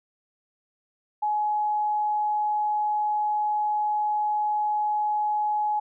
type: tone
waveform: sine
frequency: 843 Hz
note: G#5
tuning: 26 cents sharp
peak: -22 dBFS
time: 1.22-5.8 s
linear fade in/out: 10 ms
effects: none